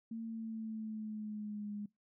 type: tone with pitch glide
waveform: sine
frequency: 226.6 to 206.6 Hz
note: A#3 to G#3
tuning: -49 to -9 cents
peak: -39 dBFS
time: 0.11-1.86 s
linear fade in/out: 5 ms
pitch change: -160 cents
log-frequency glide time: 0.25-1.73 s
effects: noise-tail reverb RT60 0.2 s tail -23 dB re dry